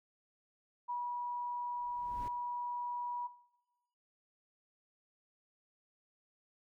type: tone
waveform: sine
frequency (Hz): 970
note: B5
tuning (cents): -31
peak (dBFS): -35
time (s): 0.88-3.28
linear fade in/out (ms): 20
type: noise with exponential growth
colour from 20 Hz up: brown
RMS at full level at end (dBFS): -41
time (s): 1.72-2.28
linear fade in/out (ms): 0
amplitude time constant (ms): 120
effects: noise-tail reverb RT60 0.9 s tail -18 dB re dry